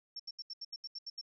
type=tone bursts; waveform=sine; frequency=5440 Hz; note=F8; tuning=46 cents flat; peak=-40 dBFS; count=10; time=0.16-1.213 s; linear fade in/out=5 ms; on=36 ms; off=77 ms; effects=none